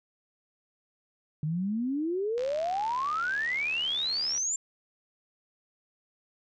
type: exponential sweep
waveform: sine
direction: up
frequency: 147.5 to 7400 Hz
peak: -27 dBFS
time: 1.43-4.56 s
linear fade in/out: 2 ms
type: click train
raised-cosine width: 0.2 ms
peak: -26 dBFS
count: 145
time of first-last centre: 2.38-4.377 s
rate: 72.1 Hz
effects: none